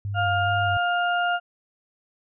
sine tone with vibrato, 99 Hz, G2, 18 cents sharp, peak -26 dBFS, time 0.05-0.77 s, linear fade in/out 0 ms, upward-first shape square, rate 2.4 Hz, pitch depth 30 cents each way
harmonic tone, 705 Hz, F5, 16 cents sharp, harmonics 1 / 2 / 4, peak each -23 / -24 / -33 dBFS, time 0.14-1.4 s, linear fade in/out 50 ms
effects none

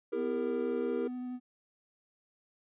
triangle chord, E diminished, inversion none, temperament equal with one note detuned, 329.6 / 400.9 / 466.2 Hz, E4 / G4 / Bb4, 0 / +39 / 0 cents, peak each -37 / -33 / -32 dBFS, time 0.12-1.08 s, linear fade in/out 10 ms
triangle tone with vibrato, 250 Hz, B3, 21 cents sharp, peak -34 dBFS, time 0.14-1.4 s, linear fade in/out 50 ms, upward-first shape sine, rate 12 Hz, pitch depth 9 cents each way
effects resampled to 8000 Hz

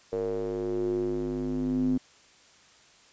square tone with band-pass filter sweep, 51.3 Hz, G#1, 21 cents flat, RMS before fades -29 dBFS, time 0.12-1.98 s, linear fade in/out 10 ms, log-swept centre 470 to 250 Hz, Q 6.9, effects white hiss -57 dBFS RMS until 3.12 s + resampled to 16000 Hz

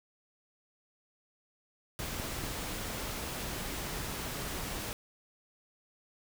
pink noise, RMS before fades -38 dBFS, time 1.99-4.93 s, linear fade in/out 0 ms
clicks, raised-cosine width 3 ms, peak -26 dBFS, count 2, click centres 2.199 / 2.438 s
effects none

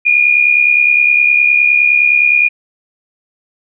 sine tone with amplitude modulation, 2435 Hz, D#7, 38 cents flat, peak -4 dBFS, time 0.05-2.49 s, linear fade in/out 20 ms, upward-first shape sine, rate 69.7 Hz, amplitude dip 65%, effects none

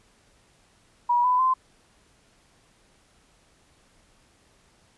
sine tone with pitch steps, 965 / 999 / 1034.3 Hz, B5 / B5 / C6, -40 / +20 / -20 cents, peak -18 dBFS, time 1.09-1.54 s, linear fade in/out 10 ms, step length 150 ms, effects pink hiss -61 dBFS RMS until 4.97 s + resampled to 24000 Hz

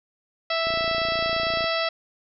harmonic tone, 659.3 Hz, E5, in tune, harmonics 1 / 2 / 3 / 4 / 5 / 6 / 7 / 8, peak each -26 / -29 / -31 / -32 / -33 / -34 / -34 / -35 dBFS, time 0.5-1.89 s, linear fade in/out 5 ms
click train, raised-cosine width 2 ms, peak -23 dBFS, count 29, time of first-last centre 0.67-1.642 s, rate 28.8 Hz
effects none

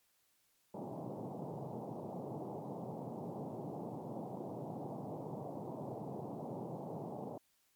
pink band-pass noise, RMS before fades -44 dBFS, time 0.74-7.38 s, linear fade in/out 5 ms, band 120 to 900 Hz, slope 48 dB/octave, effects white hiss -75 dBFS RMS until 7.75 s + MP3 96 kbps

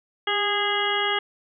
harmonic tone with a mistuned harmonic, 411.6 Hz, G#4, 16 cents flat, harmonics 1 / 2 / 3 / 4 / 5 / 7 / 8, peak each -29 / -29 / -29 / -29 / -29 / -29 / -29 dBFS, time 0.27-1.19 s, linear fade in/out 5 ms, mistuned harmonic 1, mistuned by -35 cents, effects none

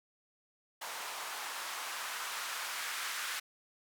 blue noise with band-pass filter sweep, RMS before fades -40 dBFS, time 0.81-3.4 s, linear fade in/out 10 ms, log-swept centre 850 to 1500 Hz, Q 1.4, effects none

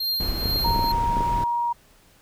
square tone with tremolo, 4197 Hz, C8, 5 cents sharp, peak -22 dBFS, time 0-0.92 s, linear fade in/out 5 ms, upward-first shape triangle, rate 2.2 Hz, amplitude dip 70%
brown noise, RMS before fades -27 dBFS, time 0.2-1.44 s, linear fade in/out 2 ms
clicks, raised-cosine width 2 ms, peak -16 dBFS, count 9, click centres 0.457 / 0.559 / 0.661 / 0.707 / 0.761 / 0.793 / 0.843 / 1.169 / 1.207 s
sine tone with pitch glide, 932.3 to 948 Hz, A#5 to A#5, 0 to +29 cents, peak -21 dBFS, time 0.64-1.73 s, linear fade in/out 10 ms, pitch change +29 cents, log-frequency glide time 0.78-1.48 s
effects pink hiss -56 dBFS RMS until 2.21 s

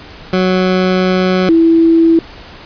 20% pulse / sine tone pair in turn, 185 / 329.6 Hz, F#3 / E4, 0 / 0 cents, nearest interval minor seventh, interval 1000 cents, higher second, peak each -5 dBFS, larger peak neither, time 0.33-1.49 / 1.49-2.19 s, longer first, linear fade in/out 2 ms, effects pink hiss -34 dBFS RMS until 2.65 s + resampled to 11025 Hz

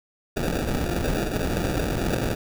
pink noise with sample-and-hold, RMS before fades -25 dBFS, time 0.36-2.35 s, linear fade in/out 10 ms, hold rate 1050 Hz, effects none

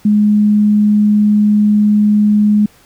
sine tone, 209.2 Hz, G#3, 13 cents sharp, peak -7 dBFS, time 0.05-2.66 s, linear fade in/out 5 ms, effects pink hiss -47 dBFS RMS until 2.85 s

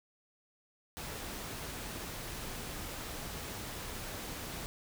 pink noise, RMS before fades -42 dBFS, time 0.97-4.66 s, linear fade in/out 0 ms, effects none

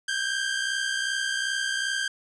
sawtooth tone pair together, 1553.4 / 1616 Hz, G6 / G#6, -16 / -48 cents, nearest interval minor second, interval 68 cents, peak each -25 dBFS, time 0.08-2.08 s, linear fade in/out 5 ms, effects resampled to 22050 Hz

